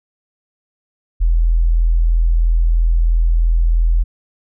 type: tone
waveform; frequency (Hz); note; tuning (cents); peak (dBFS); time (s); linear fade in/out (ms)
sine; 41.52; E1; +13; -10; 1.2-4.04; 20
effects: none